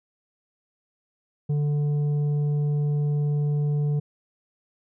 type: tone with tanh clipping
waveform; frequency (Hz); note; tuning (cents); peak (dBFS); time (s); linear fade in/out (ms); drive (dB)
sine; 146.83; D3; 0; -22; 1.49-4; 10; 6
effects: none